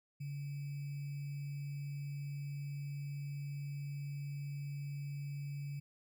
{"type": "tone with sample-and-hold", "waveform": "sine", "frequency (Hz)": 142.3, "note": "C#3", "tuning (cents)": 46, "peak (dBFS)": -39, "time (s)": [0.2, 5.8], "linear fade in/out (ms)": 10, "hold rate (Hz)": 2450, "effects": []}